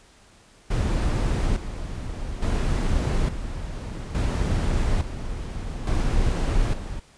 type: noise with tremolo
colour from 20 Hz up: brown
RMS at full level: -22 dBFS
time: 0.7-7 s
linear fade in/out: 10 ms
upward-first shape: square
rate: 0.58 Hz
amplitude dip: 65%
effects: pink hiss -54 dBFS RMS until 7.17 s + resampled to 22050 Hz